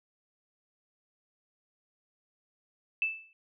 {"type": "tone with exponential decay", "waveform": "sine", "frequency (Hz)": 2637, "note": "E7", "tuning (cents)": 0, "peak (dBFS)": -23, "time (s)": [3.02, 3.33], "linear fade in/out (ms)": 1, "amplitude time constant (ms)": 66, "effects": []}